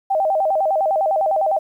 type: tone with vibrato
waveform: sine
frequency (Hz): 700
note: F5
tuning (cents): +4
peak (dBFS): -15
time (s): 0.1-1.59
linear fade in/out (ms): 10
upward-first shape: square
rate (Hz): 9.9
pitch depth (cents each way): 190
effects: 9-bit